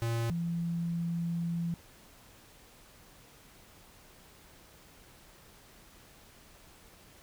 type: tone pair in turn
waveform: square / sine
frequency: 115.8 / 169.43 Hz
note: A#2 / E3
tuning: -11 / +48 cents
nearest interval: perfect fifth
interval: 659 cents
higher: second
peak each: -30 / -30 dBFS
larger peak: neither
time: 0.02-0.3 / 0.3-1.74 s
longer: second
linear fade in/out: 0 ms
effects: pink hiss -57 dBFS RMS until 7.22 s